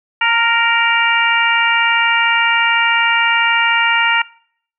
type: harmonic tone with a mistuned harmonic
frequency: 466.2 Hz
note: A#4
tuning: in tune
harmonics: 2 / 3 / 4 / 5 / 6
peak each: -18 / -18 / -18 / -18 / -18 dBFS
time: 0.21-4.22 s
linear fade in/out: 5 ms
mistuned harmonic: 2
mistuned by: -22 cents
effects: noise-tail reverb RT60 0.6 s tail -22 dB re dry